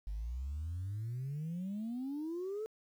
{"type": "exponential sweep", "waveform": "sine", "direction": "up", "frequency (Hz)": [48.95, 446.6], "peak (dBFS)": -35, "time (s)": [0.07, 2.66], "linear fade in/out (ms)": 0, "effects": ["tanh soft clip ceiling -34 dBFS", "11-bit"]}